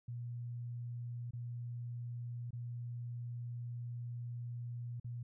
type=tone with dropouts; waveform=sine; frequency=120 Hz; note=B2; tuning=49 cents flat; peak=-40 dBFS; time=0.08-5.23 s; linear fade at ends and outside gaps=5 ms; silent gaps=1.309-1.333 / 2.507-2.53 / 4.999-5.044 s; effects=none